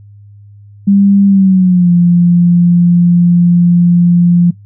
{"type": "tone with pitch glide", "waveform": "sine", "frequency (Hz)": [198.8, 174.07], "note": ["G3", "F3"], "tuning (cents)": [25, -5], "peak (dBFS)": -4, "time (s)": [0.87, 4.51], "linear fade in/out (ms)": 10, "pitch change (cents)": -230, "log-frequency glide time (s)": [1.26, 1.91], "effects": ["noise-tail reverb RT60 0.2 s tail -26 dB re dry", "added 102 Hz sine -34 dBFS peak until 4.65 s"]}